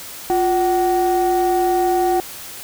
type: tone pair together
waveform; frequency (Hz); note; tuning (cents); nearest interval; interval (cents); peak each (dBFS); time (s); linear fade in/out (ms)
sine; 352.3 / 754.1; F4 / F#5; +15 / +33; octave + minor second; 1318; -15; 0.3-2.2; 0
effects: tanh soft clip ceiling -11 dBFS + white hiss -34 dBFS RMS until 2.63 s